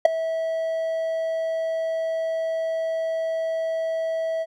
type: tone with ADSR envelope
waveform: triangle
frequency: 650 Hz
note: E5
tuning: 24 cents flat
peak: -4 dBFS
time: 0.05-4.46 s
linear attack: 5 ms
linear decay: 9 ms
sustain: -17 dB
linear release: 43 ms
effects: none